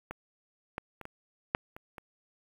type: clicks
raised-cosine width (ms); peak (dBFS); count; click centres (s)
0.5; -23 / -19 / -28 / -26 / -10 / -29 / -28; 7; 0.11 / 0.781 / 1.013 / 1.054 / 1.549 / 1.765 / 1.982
effects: 8-bit